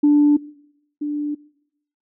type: tone pair in turn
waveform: sine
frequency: 293.3 / 294.6 Hz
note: D4 / D4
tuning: -2 / +6 cents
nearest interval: unison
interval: 8 cents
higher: second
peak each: -9 / -21 dBFS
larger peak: first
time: 0.03-0.37 / 1.01-1.35 s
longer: neither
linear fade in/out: 10 ms
effects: noise-tail reverb RT60 0.8 s tail -22 dB re dry + tanh soft clip ceiling -7 dBFS